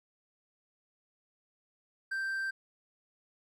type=tone; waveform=triangle; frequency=1568 Hz; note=G6; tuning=in tune; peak=-30 dBFS; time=2.11-2.51 s; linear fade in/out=10 ms; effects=none